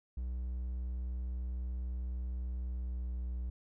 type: tone with pitch glide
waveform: triangle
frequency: 61.9 to 61.33 Hz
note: B1 to B1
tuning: +5 to -11 cents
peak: -33 dBFS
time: 0.17-3.5 s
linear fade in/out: 5 ms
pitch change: -16 cents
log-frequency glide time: 2.67-3.12 s
effects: none